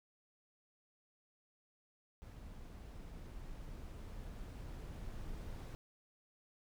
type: noise with level ramp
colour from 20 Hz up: brown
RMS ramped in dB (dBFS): -51 to -45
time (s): 2.22-5.75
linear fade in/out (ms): 0
effects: none